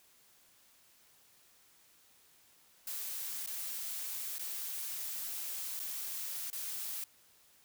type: noise with dropouts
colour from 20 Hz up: blue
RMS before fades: -40 dBFS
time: 2.87-7.04 s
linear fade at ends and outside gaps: 2 ms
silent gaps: 3.462-3.473 / 4.383-4.394 / 5.794-5.799 / 6.502-6.529 s
effects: white hiss -65 dBFS RMS until 7.64 s